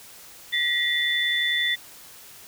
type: tone cluster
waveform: sine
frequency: 1922 / 2073 / 3504 Hz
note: B6 / C7 / A7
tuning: -48 / -17 / -8 cents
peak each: -24 / -31 / -24 dBFS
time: 0.52-1.76 s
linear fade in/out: 20 ms
effects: white hiss -46 dBFS RMS until 2.47 s